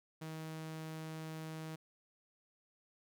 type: tone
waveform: sawtooth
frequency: 158.7 Hz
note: D#3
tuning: 35 cents sharp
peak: -39 dBFS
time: 0.21-1.76 s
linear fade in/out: 10 ms
effects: none